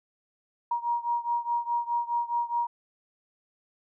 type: beating tone pair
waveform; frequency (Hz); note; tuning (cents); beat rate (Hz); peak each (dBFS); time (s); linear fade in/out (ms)
sine; 946 / 950.8; A#5 / A#5; +25 / +34; 4.8; -28 / -30; 0.71-2.67; 5
effects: none